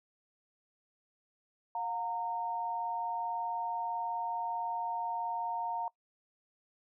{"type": "tone pair together", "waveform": "sine", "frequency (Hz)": [715, 920.4], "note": ["F5", "A#5"], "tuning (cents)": [41, -22], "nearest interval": "major third", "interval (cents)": 437, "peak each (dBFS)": [-38, -34], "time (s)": [1.75, 5.88], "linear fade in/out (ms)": 2, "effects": ["noise-tail reverb RT60 0.1 s tail -22 dB re dry"]}